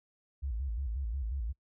sine tone with vibrato, 61.4 Hz, B1, 9 cents flat, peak -32 dBFS, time 0.42-1.53 s, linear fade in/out 20 ms, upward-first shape square, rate 5.6 Hz, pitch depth 190 cents each way, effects noise-tail reverb RT60 0.1 s tail -23 dB re dry

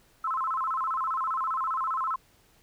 sine tone with vibrato, 1174.7 Hz, D6, in tune, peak -26 dBFS, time 0.24-2.16 s, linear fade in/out 5 ms, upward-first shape square, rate 15 Hz, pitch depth 190 cents each way, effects pink hiss -62 dBFS RMS until 2.62 s

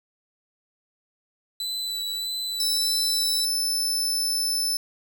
40% pulse tone with vibrato, 3979 Hz, B7, 12 cents sharp, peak -26 dBFS, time 1.6-3.45 s, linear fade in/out 2 ms, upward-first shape sine, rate 1.6 Hz, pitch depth 19 cents each way
sawtooth tone, 5274 Hz, E8, in tune, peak -20 dBFS, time 2.6-4.77 s, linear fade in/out 2 ms
effects none

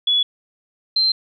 sine tone pair in turn, 3400 / 4129 Hz, G#7 / C8, +40 / -24 cents, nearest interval minor third, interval 336 cents, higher second, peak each -14 dBFS, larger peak neither, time 0.07-0.23 / 0.96-1.12 s, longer neither, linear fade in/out 5 ms, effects none

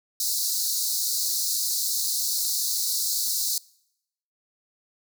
pink high-pass noise, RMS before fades -26 dBFS, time 0.2-3.58 s, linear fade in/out 2 ms, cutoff 4000 Hz, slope 96 dB/octave, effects noise-tail reverb RT60 0.8 s tail -24 dB re dry

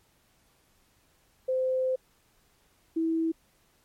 sine tone pair in turn, 517 / 325.7 Hz, C5 / E4, -21 / -21 cents, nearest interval minor sixth, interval 800 cents, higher first, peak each -24 dBFS, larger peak neither, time 1.48-1.96 / 2.96-3.32 s, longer first, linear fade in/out 10 ms, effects pink hiss -66 dBFS RMS until 3.84 s + MP3 64 kbps

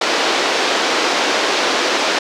pink band-pass noise, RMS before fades -17 dBFS, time 0.01-2.19 s, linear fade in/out 5 ms, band 330 to 5700 Hz, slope 24 dB/octave, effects none

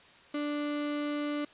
35% pulse tone, 293.7 Hz, D4, in tune, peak -29 dBFS, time 0.34-1.45 s, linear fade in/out 5 ms, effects white hiss -56 dBFS RMS until 1.53 s + resampled to 8000 Hz

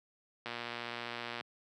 click train, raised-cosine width 0.3 ms, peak -23 dBFS, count 114, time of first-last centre 0.46-1.41 s, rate 119 Hz, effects high-pass 150 Hz 12 dB/octave

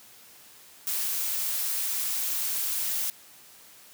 blue noise, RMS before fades -29 dBFS, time 0.87-3.1 s, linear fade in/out 0 ms, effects white hiss -52 dBFS RMS until 3.93 s + high-pass 80 Hz 12 dB/octave

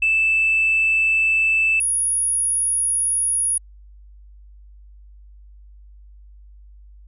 sine tone pair in turn, 2637 / 10391 Hz, E7 / E9, 0 / -26 cents, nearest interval 2 octaves, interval 2374 cents, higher second, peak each -14 / -17 dBFS, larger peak first, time 0.02-1.8 / 1.8-3.58 s, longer neither, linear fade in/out 5 ms, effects tanh soft clip ceiling -10 dBFS + added 50 Hz sine -42 dBFS peak until 7.07 s

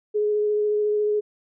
sine tone with vibrato, 420 Hz, G#4, 19 cents sharp, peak -19 dBFS, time 0.14-1.21 s, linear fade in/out 20 ms, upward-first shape sine, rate 14 Hz, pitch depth 12 cents each way, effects none

